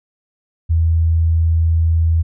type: tone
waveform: sine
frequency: 82 Hz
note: E2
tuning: 9 cents flat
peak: -11 dBFS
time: 0.69-2.23 s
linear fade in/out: 20 ms
effects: none